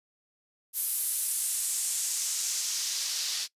white noise with band-pass filter sweep, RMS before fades -31 dBFS, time 0.73-3.48 s, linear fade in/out 50 ms, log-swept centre 12000 to 4500 Hz, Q 1.8, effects noise-tail reverb RT60 0.1 s tail -21 dB re dry + resampled to 32000 Hz

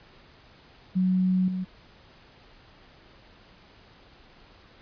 sine tone with level steps, 185 Hz, F#3, in tune, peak -20 / -27 dBFS, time 0.95-1.65 s, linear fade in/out 20 ms, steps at 1.48 s, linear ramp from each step 2 ms, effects pink hiss -54 dBFS RMS until 4.81 s + resampled to 11025 Hz

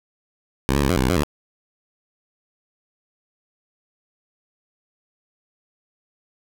10% pulse tone with pitch steps, 67.2 / 71.9 / 67.7 / 89.6 / 64.5 / 63.5 / 90.4 / 74 Hz, C2 / D2 / C#2 / F2 / C2 / B1 / F#2 / D2, +47 / -36 / -40 / +45 / -24 / +49 / -40 / +14 cents, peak -9 dBFS, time 0.69-1.234 s, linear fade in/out 0 ms, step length 68 ms, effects none

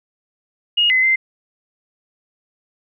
sine tone with pitch steps, 2867 / 2037 / 2079 Hz, F7 / C7 / C7, +45 / -47 / -12 cents, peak -12 dBFS, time 0.77-1.16 s, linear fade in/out 10 ms, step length 130 ms, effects none

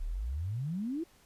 sine exponential sweep, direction up, 32.41 to 349.2 Hz, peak -32 dBFS, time 0-1.04 s, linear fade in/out 10 ms, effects pink hiss -63 dBFS RMS until 1.25 s + resampled to 32000 Hz

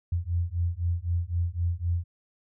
sine beating tone pair, 84.5 / 88.4 Hz, E2 / F2, +43 / +22 cents, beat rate 3.9 Hz, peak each -28 dBFS, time 0.12-2.04 s, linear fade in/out 5 ms, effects none

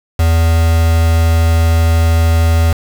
triangle tone with quantisation, 82.41 Hz, E2, in tune, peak -6 dBFS, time 0.19-2.73 s, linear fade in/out 5 ms, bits 3, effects none

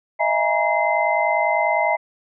sine tone cluster, 625 / 675 / 830 / 947 / 2066 Hz, D#5 / E5 / G#5 / A#5 / C7, +8 / +41 / -1 / +27 / -22 cents, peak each -23 dBFS, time 0.19-1.97 s, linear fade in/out 20 ms, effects none

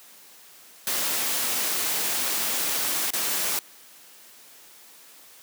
white noise with dropouts, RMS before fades -26 dBFS, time 0.87-3.59 s, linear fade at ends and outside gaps 1 ms, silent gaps 3.105-3.135 s, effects white hiss -50 dBFS RMS until 5.42 s + high-pass 200 Hz 12 dB/octave

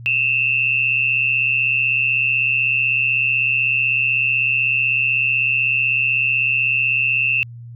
sine tone pair together, 2594 / 2730 Hz, E7 / F7, -28 / -40 cents, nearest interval minor second, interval 88 cents, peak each -18 dBFS, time 0.06-7.43 s, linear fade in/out 0 ms, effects added 118 Hz sine -33 dBFS peak until 7.75 s

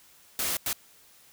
white noise bursts at uneven times, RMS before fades -29 dBFS, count 2, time 0.39-0.57 / 0.66-0.73 s, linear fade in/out 2 ms, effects white hiss -57 dBFS RMS until 1.32 s

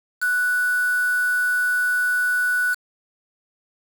sine tone with quantisation, 1480 Hz, F#6, in tune, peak -18 dBFS, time 0.21-2.75 s, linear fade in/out 20 ms, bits 5, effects none

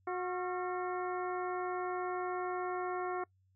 harmonic tone with a mistuned harmonic, 363.3 Hz, F#4, 32 cents flat, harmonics 1 / 2 / 3 / 4 / 5 / 6, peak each -37 / -39 / -42 / -44 / -50 / -53 dBFS, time 0.07-3.24 s, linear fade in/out 5 ms, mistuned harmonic 4, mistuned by -93 cents, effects noise-tail reverb RT60 0.1 s tail -25 dB re dry + added 94 Hz sine -68 dBFS peak until 3.55 s

